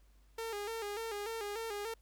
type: tone with vibrato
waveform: sawtooth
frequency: 431.1 Hz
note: A4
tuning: 35 cents flat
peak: -34 dBFS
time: 0.38-1.94 s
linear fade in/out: 5 ms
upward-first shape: square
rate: 3.4 Hz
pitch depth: 88 cents each way
effects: added 50 Hz sine -61 dBFS peak until 2.01 s + pink hiss -73 dBFS RMS until 2.01 s